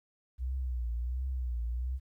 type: tone with vibrato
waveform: sine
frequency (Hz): 61.74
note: B1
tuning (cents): 0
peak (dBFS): -30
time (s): 0.38-2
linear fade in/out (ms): 50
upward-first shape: triangle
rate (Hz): 1.4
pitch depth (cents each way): 120
effects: tanh soft clip ceiling -26 dBFS + 12-bit